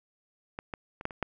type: clicks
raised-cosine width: 0.5 ms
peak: -21 / -20 / -26 / -14 / -27 / -14 dBFS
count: 6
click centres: 0.589 / 0.738 / 1.011 / 1.054 / 1.108 / 1.227 s
effects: none